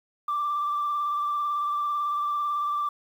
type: tone with vibrato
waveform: sine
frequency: 1174.7 Hz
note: D6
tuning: in tune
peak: -23 dBFS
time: 0.28-2.89 s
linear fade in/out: 5 ms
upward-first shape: sine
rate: 18 Hz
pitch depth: 24 cents each way
effects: tanh soft clip ceiling -21 dBFS + 9-bit